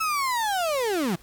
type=linear sweep; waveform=35% pulse; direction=down; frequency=1318.5 to 154.8 Hz; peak=-21 dBFS; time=0-1.16 s; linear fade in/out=10 ms; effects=pink hiss -53 dBFS RMS until 1.22 s + MP3 96 kbps